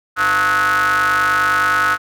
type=ring-modulated tone; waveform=square; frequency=96.8 Hz; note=G2; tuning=21 cents flat; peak=-11 dBFS; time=0.16-1.98 s; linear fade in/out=50 ms; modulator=1380 Hz; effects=none